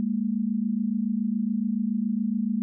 sine tone pair together, 204.3 / 231.4 Hz, G#3 / A#3, -28 / -13 cents, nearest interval major second, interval 215 cents, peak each -26 dBFS, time 0-2.62 s, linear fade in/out 0 ms, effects none

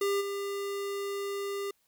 square tone with level steps, 400 Hz, G4, 35 cents sharp, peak -27 / -33 dBFS, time 0.01-1.71 s, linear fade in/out 5 ms, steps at 0.2 s, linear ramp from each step 20 ms, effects white hiss -72 dBFS RMS until 1.87 s

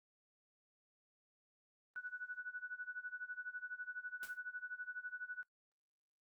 sine tone with tremolo, 1480 Hz, F#6, in tune, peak -40 dBFS, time 1.96-5.43 s, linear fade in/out 0 ms, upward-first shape sine, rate 12 Hz, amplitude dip 90%
white noise with exponential decay, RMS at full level -50 dBFS, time 4.23-4.41 s, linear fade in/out 0 ms, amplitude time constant 38 ms
effects noise-tail reverb RT60 0.1 s tail -21 dB re dry + Opus 24 kbps

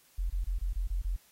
sine tone bursts, 43.77 Hz, F1, 5 cents sharp, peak -28 dBFS, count 7, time 0.18-1.164 s, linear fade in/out 10 ms, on 120 ms, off 24 ms, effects white hiss -63 dBFS RMS until 1.31 s + AAC 48 kbps

